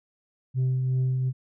sine tone with tremolo, 129.2 Hz, C3, 21 cents flat, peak -18 dBFS, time 0.54-1.33 s, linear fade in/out 50 ms, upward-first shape triangle, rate 2.7 Hz, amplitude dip 40%, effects tanh soft clip ceiling -20 dBFS

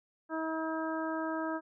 harmonic tone, 320 Hz, D#4, 49 cents sharp, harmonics 1 / 2 / 3 / 4 / 5, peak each -35 / -38 / -40 / -41 / -42 dBFS, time 0.29-1.61 s, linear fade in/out 50 ms, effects none

